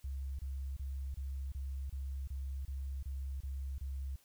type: tone bursts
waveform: sine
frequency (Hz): 67.6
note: C#2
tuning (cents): -43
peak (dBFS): -37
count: 11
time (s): 0.04-4.16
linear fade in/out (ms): 5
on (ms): 350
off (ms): 27
effects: white hiss -68 dBFS RMS until 4.24 s